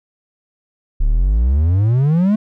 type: exponential sweep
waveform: triangle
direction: up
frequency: 32.7 to 220 Hz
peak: -9 dBFS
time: 1-2.36 s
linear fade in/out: 10 ms
effects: none

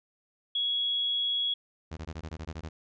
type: tone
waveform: sine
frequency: 3339 Hz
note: G#7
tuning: 9 cents sharp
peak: -26 dBFS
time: 0.55-1.54 s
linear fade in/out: 5 ms
type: tone bursts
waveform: sawtooth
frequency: 80.5 Hz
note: E2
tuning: 41 cents flat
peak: -32 dBFS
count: 10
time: 1.91-2.69 s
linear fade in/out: 10 ms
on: 60 ms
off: 20 ms
effects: resampled to 16000 Hz

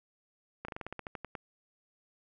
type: slowing click train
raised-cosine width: 0.5 ms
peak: -24 dBFS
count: 12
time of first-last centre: 0.65-1.352 s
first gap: 34 ms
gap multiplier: 1.12
effects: none

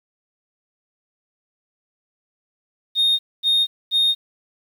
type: tone bursts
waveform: sine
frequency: 3693 Hz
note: A#7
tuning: 17 cents flat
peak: -12 dBFS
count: 3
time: 2.95-4.15 s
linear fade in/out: 50 ms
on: 240 ms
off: 240 ms
effects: tanh soft clip ceiling -13 dBFS + 8-bit

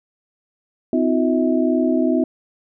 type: tone cluster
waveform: sine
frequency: 256 / 318.2 / 358.3 / 646 Hz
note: C4 / D#4 / F4 / E5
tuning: -38 / +39 / +44 / -35 cents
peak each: -18 / -20 / -22 / -24 dBFS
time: 0.93-2.24 s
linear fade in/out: 2 ms
effects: none

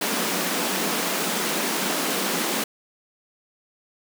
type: high-pass noise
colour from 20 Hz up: pink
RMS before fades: -25 dBFS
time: 0.01-2.64 s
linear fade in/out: 5 ms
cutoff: 170 Hz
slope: 96 dB/octave
effects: none

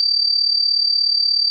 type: tone with amplitude modulation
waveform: sine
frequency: 4656 Hz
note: D8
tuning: 16 cents flat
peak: -11 dBFS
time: 0-1.5 s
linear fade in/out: 0 ms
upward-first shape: sine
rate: 36.7 Hz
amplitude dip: 70%
effects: none

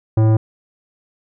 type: tone with tanh clipping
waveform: sine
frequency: 110 Hz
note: A2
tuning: in tune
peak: -12 dBFS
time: 0.17-0.37 s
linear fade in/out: 5 ms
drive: 15 dB
effects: none

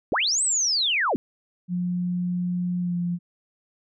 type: linear two-way sweep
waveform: sine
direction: up then down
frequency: 164.81 to 8300 to 181 Hz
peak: -20 dBFS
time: 0.12-1.16 s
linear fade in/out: 0 ms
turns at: 0.43 s
type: tone with pitch glide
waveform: sine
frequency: 178.1 to 174.64 Hz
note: F3 to F3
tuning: +34 to 0 cents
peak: -23 dBFS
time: 1.68-3.19 s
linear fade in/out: 50 ms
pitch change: -34 cents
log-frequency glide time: 2.8-2.96 s
effects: none

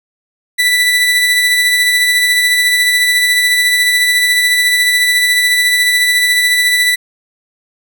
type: tone with tremolo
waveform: 30% pulse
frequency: 1975.5 Hz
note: B6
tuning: in tune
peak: -5 dBFS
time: 0.58-6.96 s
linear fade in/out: 20 ms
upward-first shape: sine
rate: 14 Hz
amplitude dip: 30%
effects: none

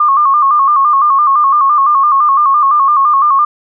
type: tone with vibrato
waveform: sine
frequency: 1146 Hz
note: D6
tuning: 43 cents flat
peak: -6 dBFS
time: 0-3.45 s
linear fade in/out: 5 ms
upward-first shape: square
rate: 5.9 Hz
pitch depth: 80 cents each way
effects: none

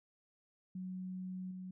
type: tone with level steps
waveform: sine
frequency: 185 Hz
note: F#3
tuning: in tune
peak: -40 / -43 dBFS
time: 0.75-1.71 s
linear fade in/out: 5 ms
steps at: 1.51 s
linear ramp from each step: 2 ms
effects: none

